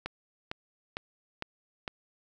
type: click train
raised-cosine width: 0.3 ms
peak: -18 dBFS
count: 5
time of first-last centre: 0.06-1.878 s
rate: 2.2 Hz
effects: none